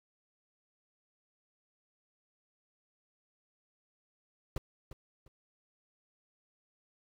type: noise with echo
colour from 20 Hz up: brown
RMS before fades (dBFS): -34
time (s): 4.56-4.58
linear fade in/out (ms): 2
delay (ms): 350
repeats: 2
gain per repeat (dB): -12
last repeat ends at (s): 5.28
effects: none